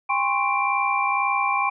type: tone cluster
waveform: sine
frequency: 804 / 1038 / 1100 / 2359 Hz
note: G5 / C6 / C#6 / D7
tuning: +44 / -14 / -14 / +7 cents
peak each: -25 dBFS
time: 0.09-1.7 s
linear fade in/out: 10 ms
effects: none